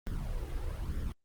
brown noise with flanger, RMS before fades -35 dBFS, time 0.07-1.12 s, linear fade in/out 0 ms, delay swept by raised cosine 0.57 to 2.47 ms, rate 1.1 Hz, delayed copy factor +0.8, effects Opus 24 kbps

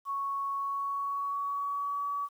sine tone with pitch glide, 1108.7 to 1138.6 Hz, C#6 to C#6, 0 to +46 cents, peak -30 dBFS, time 0.05-2.29 s, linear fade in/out 50 ms, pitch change +46 cents, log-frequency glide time 0.55-2.06 s, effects 10-bit

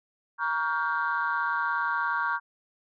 sine chord, G half-diminished seventh, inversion first, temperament just, 940.8 / 1128.9 / 1411.2 / 1568 Hz, Bb5 / Db6 / F6 / G6, +16 / +31 / +18 / 0 cents, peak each -30 / -30 / -30 / -30 dBFS, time 0.38-2.4 s, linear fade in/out 50 ms, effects tanh soft clip ceiling -17 dBFS

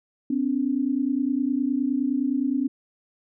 sine tone pair together, 255.1 / 284.8 Hz, C4 / C#4, -44 / +47 cents, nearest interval major second, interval 191 cents, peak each -24 dBFS, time 0.3-2.68 s, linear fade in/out 5 ms, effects none

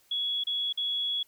sine tone with dropouts, 3362 Hz, G#7, 20 cents sharp, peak -27 dBFS, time 0.11-1.23 s, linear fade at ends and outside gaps 5 ms, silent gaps 0.438-0.469 / 0.727-0.774 s, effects white hiss -64 dBFS RMS until 1.27 s

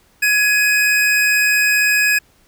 square tone pair together, 1677.2 / 2513 Hz, G#6 / D#7, +17 / +17 cents, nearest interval perfect fifth, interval 700 cents, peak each -16 dBFS, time 0.22-2.19 s, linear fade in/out 10 ms, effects pink hiss -55 dBFS RMS until 2.47 s

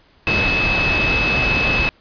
sine tone in noise, 2593 Hz, E7, 29 cents flat, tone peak -17 dBFS, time 0.27-1.89 s, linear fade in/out 0 ms, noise pink, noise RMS -20 dBFS, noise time 0.27-1.89 s, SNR 0 dB, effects pink hiss -54 dBFS RMS until 2 s + resampled to 11025 Hz

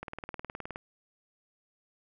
click train, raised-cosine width 0.5 ms, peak -23 dBFS, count 15, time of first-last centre 0.03-0.759 s, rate 19.2 Hz, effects none

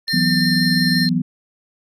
square tone with vibrato, 1799 Hz, A6, 38 cents sharp, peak -22 dBFS, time 0.07-1.09 s, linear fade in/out 50 ms, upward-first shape sine, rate 5.7 Hz, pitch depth 11 cents each way
sine tone, 4186 Hz, C8, in tune, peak -20 dBFS, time 0.08-1.09 s, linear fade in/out 0 ms
sine chord, E suspended second, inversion none, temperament equal, 164.81 / 185 / 246.9 Hz, E3 / F#3 / B3, 0 / 0 / 0 cents, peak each -20 dBFS, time 0.13-1.22 s, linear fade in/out 10 ms
effects resampled to 32000 Hz

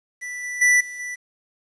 square tone with level steps, 1974 Hz, B6, 1 cent flat, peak -30 / -28 / -14 / -33 / -29 dBFS, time 0.21-1.16 s, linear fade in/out 20 ms, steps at 0.43 / 0.61 / 0.8 / 0.99 s, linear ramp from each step 10 ms, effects resampled to 22050 Hz + 9-bit

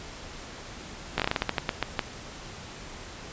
slowing click train, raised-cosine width 0.3 ms, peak -8 dBFS, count 13, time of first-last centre 1.18-1.992 s, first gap 17 ms, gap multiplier 1.23, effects pink hiss -42 dBFS RMS until 3.32 s + resampled to 16000 Hz

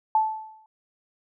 sine tone with exponential decay, 873 Hz, A5, 14 cents flat, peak -15 dBFS, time 0.15-0.66 s, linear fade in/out 2 ms, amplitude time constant 110 ms, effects none

